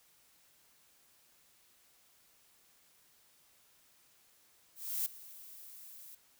violet noise with ADSR envelope, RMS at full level -33 dBFS, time 4.75-6.15 s, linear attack 310 ms, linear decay 4 ms, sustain -19 dB, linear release 5 ms, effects white hiss -67 dBFS RMS until 6.39 s

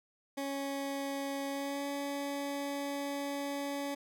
20% pulse tone with pitch glide, 277.2 to 282.2 Hz, C#4 to C#4, 0 to +31 cents, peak -30 dBFS, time 0.37-3.95 s, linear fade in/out 10 ms, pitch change +31 cents, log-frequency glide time 1.49-1.86 s, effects none

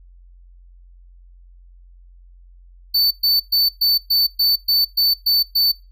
square tone bursts, 4520 Hz, C#8, 33 cents sharp, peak -14 dBFS, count 10, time 2.94-5.72 s, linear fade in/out 10 ms, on 170 ms, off 120 ms, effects noise-tail reverb RT60 0.3 s tail -26 dB re dry + added 44 Hz sine -43 dBFS peak until 5.91 s

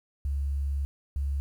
sine tone pair in turn, 69.9 / 69.9 Hz, C#2 / C#2, +15 / +15 cents, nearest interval unison, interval 0 cents, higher neither, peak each -26 dBFS, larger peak neither, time 0.25-0.85 / 1.16-1.4 s, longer first, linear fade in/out 0 ms, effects 10-bit

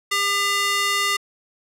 square tone with high-pass filter, 401.5 Hz, G4, 41 cents sharp, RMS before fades -21 dBFS, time 0.11-1.17 s, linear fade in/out 10 ms, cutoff 1600 Hz, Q 1.1, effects low-pass 11000 Hz 12 dB/octave

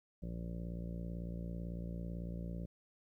harmonic tone, 58 Hz, A#1, 8 cents flat, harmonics 1 / 2 / 3 / 4 / 5 / 6 / 7 / 8 / 9 / 10, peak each -43 / -49 / -43 / -56 / -55 / -59 / -61 / -60 / -58 / -57 dBFS, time 0.22-2.66 s, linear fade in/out 10 ms, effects 13-bit

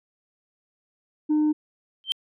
sine tone, 303.8 Hz, D#4, 41 cents flat, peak -16 dBFS, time 1.29-1.53 s, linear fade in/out 20 ms
sine tone with exponential growth, 3128 Hz, G7, 4 cents flat, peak -15 dBFS, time 2.04-2.12 s, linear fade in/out 0 ms, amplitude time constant 17 ms
effects tanh soft clip ceiling -17 dBFS

